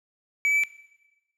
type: tone with pitch steps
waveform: triangle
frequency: 2287 / 2303 / 2319 Hz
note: D7 / D7 / D7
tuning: -47 / -34 / -22 cents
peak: -18 dBFS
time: 0.45-0.636 s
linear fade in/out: 0 ms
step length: 62 ms
effects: noise-tail reverb RT60 1.0 s tail -19 dB re dry